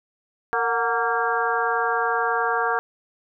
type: harmonic tone with a mistuned harmonic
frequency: 230.8 Hz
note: A#3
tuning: 17 cents flat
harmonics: 2 / 3 / 4 / 5 / 6 / 7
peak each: -27 / -27 / -27 / -27 / -27 / -27 dBFS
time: 0.53-2.79 s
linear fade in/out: 0 ms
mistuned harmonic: 3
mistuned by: +95 cents
effects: none